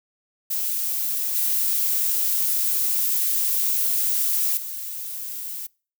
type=noise with level steps; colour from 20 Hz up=violet; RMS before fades=-25 / -22 / -32 dBFS; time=0.5-5.67 s; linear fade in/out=10 ms; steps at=1.35 / 4.57 s; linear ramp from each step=2 ms; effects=noise-tail reverb RT60 0.4 s tail -26 dB re dry